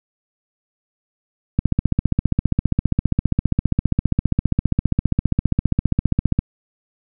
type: click train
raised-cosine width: 5 ms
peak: -3 dBFS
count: 73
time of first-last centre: 1.59-6.39 s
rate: 15 Hz
effects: none